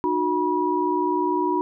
sine tone cluster, 304.4 / 364.3 / 969 Hz, D#4 / F#4 / B5, -38 / -27 / -33 cents, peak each -25 / -24 / -23 dBFS, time 0.04-1.61 s, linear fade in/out 0 ms, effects none

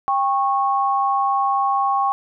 sine tone pair together, 795.9 / 1099 Hz, G5 / C#6, +26 / -15 cents, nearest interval tritone, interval 559 cents, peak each -19 dBFS, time 0.08-2.12 s, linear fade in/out 0 ms, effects none

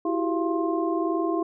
sine tone cluster, 330.2 / 371.1 / 392.8 / 687 / 1058 Hz, E4 / F#4 / G4 / F5 / C6, +3 / +5 / +4 / -29 / +19 cents, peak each -25 / -31 / -31 / -31 / -32 dBFS, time 0.05-1.43 s, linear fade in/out 5 ms, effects none

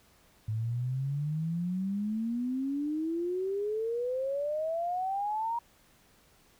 sine exponential sweep, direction up, 106.9 to 950 Hz, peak -29 dBFS, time 0.48-5.59 s, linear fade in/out 5 ms, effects pink hiss -63 dBFS RMS until 6.59 s

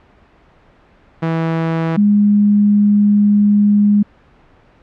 sawtooth / sine tone pair in turn, 163.5 / 206 Hz, E3 / G#3, -14 / -14 cents, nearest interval major third, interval 400 cents, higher second, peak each -11 / -8 dBFS, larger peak second, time 1.22-1.97 / 1.97-4.03 s, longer second, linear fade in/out 10 ms, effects pink hiss -49 dBFS RMS until 4.82 s + low-pass 2000 Hz 12 dB/octave

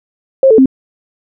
sine tone with pitch steps, 534 / 441.1 / 263.9 Hz, C5 / A4 / C4, +35 / +4 / +15 cents, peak -3 dBFS, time 0.43-0.658 s, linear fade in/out 2 ms, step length 76 ms, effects none

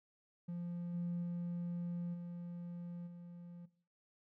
triangle tone with level steps, 173.7 Hz, F3, 9 cents flat, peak -37 / -33 / -35 / -41 / -47 dBFS, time 0.48-3.66 s, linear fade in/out 10 ms, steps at 0.93 / 1.22 / 2.13 / 3.06 s, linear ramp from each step 20 ms, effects noise-tail reverb RT60 0.5 s tail -18 dB re dry + tanh soft clip ceiling -33 dBFS

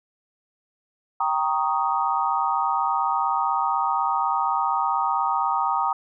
sine chord, Eb dominant seventh, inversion first, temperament equal, 784 / 932.3 / 1108.7 / 1244.5 Hz, G5 / Bb5 / Db6 / Eb6, 0 / 0 / 0 / 0 cents, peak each -26 / -24 / -30 / -25 dBFS, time 1.2-5.93 s, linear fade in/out 5 ms, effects none

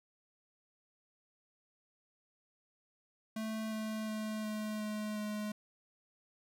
square tone with pitch steps, 219.5 / 217.7 / 216 / 214.2 / 212.5 / 210.8 Hz, A3 / A3 / A3 / A3 / G#3 / G#3, -4 / -18 / -32 / -46 / +40 / +26 cents, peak -37 dBFS, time 3.36-5.52 s, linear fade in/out 5 ms, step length 360 ms, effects none

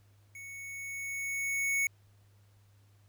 square tone with level ramp, 2217 Hz, C#7, in tune, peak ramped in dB -45 to -27 dBFS, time 0.35-1.87 s, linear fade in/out 2 ms, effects added 101 Hz sine -60 dBFS peak until 3.08 s + pink hiss -71 dBFS RMS until 3.08 s

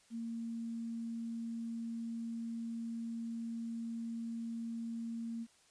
sine tone with quantisation, 230 Hz, A#3, 23 cents flat, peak -38 dBFS, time 0.1-5.47 s, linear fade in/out 50 ms, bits 11, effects white hiss -67 dBFS RMS until 5.7 s + resampled to 22050 Hz

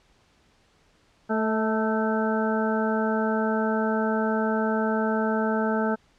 harmonic tone with a mistuned harmonic, 220 Hz, A3, in tune, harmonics 1 / 2 / 3 / 4 / 6 / 7, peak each -25 / -28 / -30 / -31 / -33 / -33 dBFS, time 1.29-5.96 s, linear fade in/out 20 ms, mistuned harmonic 3, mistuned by -28 cents, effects pink hiss -62 dBFS RMS until 6.18 s + low-pass 6000 Hz 12 dB/octave

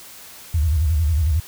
sine tone with vibrato, 77.9 Hz, D#2, 3 cents sharp, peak -15 dBFS, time 0.54-1.4 s, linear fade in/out 5 ms, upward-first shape square, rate 11 Hz, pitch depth 140 cents each way, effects white hiss -41 dBFS RMS until 1.47 s

